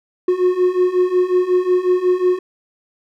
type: beating tone pair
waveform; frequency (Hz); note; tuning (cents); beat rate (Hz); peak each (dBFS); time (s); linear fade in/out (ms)
triangle; 360 / 365.5; F#4 / F#4; -47 / -21; 5.5; -16 / -13; 0.28-2.39; 5
effects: none